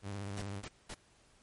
sawtooth tone with vibrato, 100 Hz, G2, 35 cents sharp, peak -35 dBFS, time 0.02-0.63 s, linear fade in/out 50 ms, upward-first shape triangle, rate 16 Hz, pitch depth 73 cents each way
pink noise bursts, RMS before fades -44 dBFS, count 3, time 0.37-0.943 s, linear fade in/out 5 ms, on 51 ms, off 210 ms
effects pink hiss -66 dBFS RMS until 1.42 s + MP3 48 kbps

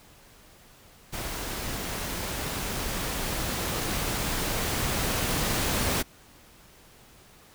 pink noise with level ramp, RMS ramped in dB -34 to -26 dBFS, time 1.12-6.03 s, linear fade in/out 20 ms, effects pink hiss -54 dBFS RMS until 7.54 s

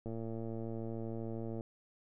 click train, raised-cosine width 2 ms, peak -29 dBFS, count 176, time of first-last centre 0.06-1.609 s, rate 113 Hz, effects none

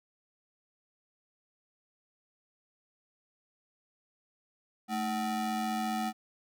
square ring-modulated tone, 266.2 Hz, C4, 30 cents sharp, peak -28 dBFS, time 4.88-6.13 s, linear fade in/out 50 ms, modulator 485 Hz, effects none

